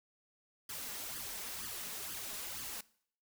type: noise with flanger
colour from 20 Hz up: white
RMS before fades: -43 dBFS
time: 0.69-2.81 s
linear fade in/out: 5 ms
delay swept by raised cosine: 0.62 to 4.92 ms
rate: 2.1 Hz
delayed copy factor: +0.7
effects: noise-tail reverb RT60 0.6 s tail -21 dB re dry